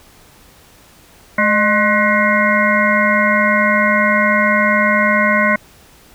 harmonic tone with a mistuned harmonic, 212.6 Hz, G#3, 41 cents sharp, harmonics 1 / 3 / 5 / 7 / 9 / 10, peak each -18 / -18 / -18 / -18 / -18 / -18 dBFS, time 1.38-5.56 s, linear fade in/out 5 ms, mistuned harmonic 3, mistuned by -73 cents, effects pink hiss -46 dBFS RMS until 6.14 s

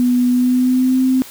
sine tone with pitch glide, 246.9 to 259.3 Hz, B3 to C4, 0 to -15 cents, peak -11 dBFS, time 0-1.22 s, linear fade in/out 0 ms, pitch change +85 cents, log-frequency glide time 0.28-1.01 s, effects white hiss -37 dBFS RMS until 1.3 s

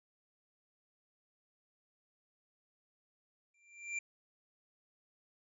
square tone with exponential growth, 2364 Hz, D7, 11 cents sharp, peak -34 dBFS, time 3.54-3.99 s, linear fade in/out 5 ms, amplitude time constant 96 ms, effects resampled to 22050 Hz

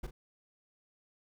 brown noise with echo, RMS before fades -36 dBFS, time 0.03-0.07 s, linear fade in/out 10 ms, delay 40 ms, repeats 1, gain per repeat -10 dB, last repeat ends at 0.11 s, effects none

